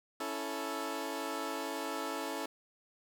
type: chord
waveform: 15% pulse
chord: A major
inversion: first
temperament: equal with one note detuned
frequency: 278.6 / 329.6 / 440 Hz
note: C#4 / E4 / A4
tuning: +9 / 0 / 0 cents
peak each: -34 dBFS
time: 0.2-2.46 s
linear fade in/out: 5 ms
effects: none